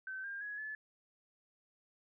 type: tone with pitch steps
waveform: sine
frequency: 1536 / 1603 / 1675 / 1727 Hz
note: G6 / G6 / G#6 / A6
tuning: -36 / +38 / +14 / -33 cents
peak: -40 dBFS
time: 0.07-0.75 s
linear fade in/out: 2 ms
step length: 170 ms
effects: none